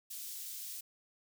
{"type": "high-pass noise", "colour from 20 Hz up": "white", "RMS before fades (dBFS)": -44, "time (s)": [0.1, 0.81], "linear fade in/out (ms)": 10, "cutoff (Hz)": 4400, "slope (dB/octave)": 12, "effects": []}